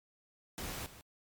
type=noise with echo; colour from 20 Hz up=pink; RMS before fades=-41 dBFS; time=0.58-0.86 s; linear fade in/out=0 ms; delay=150 ms; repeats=1; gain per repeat=-13 dB; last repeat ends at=1.01 s; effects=MP3 96 kbps